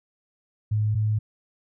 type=tone pair in turn; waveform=sine; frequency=106.7 / 107.38 Hz; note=G#2 / A2; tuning=+47 / -42 cents; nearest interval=unison; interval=11 cents; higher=second; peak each=-20 dBFS; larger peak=neither; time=0.71-0.95 / 0.95-1.19 s; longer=neither; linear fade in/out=10 ms; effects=none